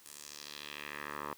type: tone with band-pass filter sweep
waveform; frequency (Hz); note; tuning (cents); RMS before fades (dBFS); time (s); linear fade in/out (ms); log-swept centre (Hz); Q
10% pulse; 73.42; D2; 0; -45; 0.06-1.33; 0; 9800 to 1000; 1.8
effects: white hiss -60 dBFS RMS until 1.37 s